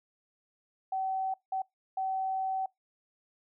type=tone bursts at uneven times; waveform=sine; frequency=763 Hz; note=G5; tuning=47 cents flat; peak=-29 dBFS; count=3; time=0.92-1.34 / 1.52-1.62 / 1.97-2.66 s; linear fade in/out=5 ms; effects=noise-tail reverb RT60 0.2 s tail -26 dB re dry